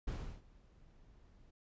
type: noise with ADSR envelope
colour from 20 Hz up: brown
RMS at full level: -38 dBFS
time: 0.07-1.51 s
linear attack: 9 ms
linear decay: 330 ms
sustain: -24 dB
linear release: 11 ms
effects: resampled to 16000 Hz